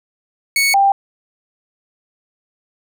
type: tone pair in turn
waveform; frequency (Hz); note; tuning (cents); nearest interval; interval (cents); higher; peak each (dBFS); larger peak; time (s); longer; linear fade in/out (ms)
sawtooth / sine; 2218 / 791; C#7 / G5; 0 / +15; octave + tritone; 1785; first; -9; neither; 0.56-0.74 / 0.74-0.92; neither; 2
effects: none